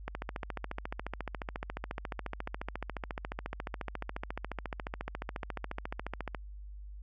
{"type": "click train", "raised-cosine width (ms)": 0.5, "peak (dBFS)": -21, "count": 90, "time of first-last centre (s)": [0.08, 6.348], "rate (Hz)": 14.2, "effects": ["added 50 Hz sine -43 dBFS peak until 7.02 s"]}